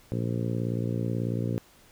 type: harmonic tone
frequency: 58.27 Hz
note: A#1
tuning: in tune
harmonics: 2 / 3 / 4 / 5 / 6 / 7 / 8 / 9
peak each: -29 / -33 / -35 / -37 / -39 / -40 / -41 / -42 dBFS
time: 0.12-1.58 s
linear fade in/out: 0 ms
effects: pink hiss -57 dBFS RMS until 1.91 s